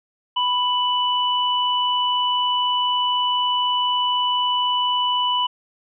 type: tone pair together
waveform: sine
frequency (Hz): 990 / 2974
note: B5 / F#7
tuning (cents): +4 / +8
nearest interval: octave + perfect fifth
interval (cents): 1904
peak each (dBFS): -20 / -21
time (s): 0.36-5.47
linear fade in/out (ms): 10
effects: none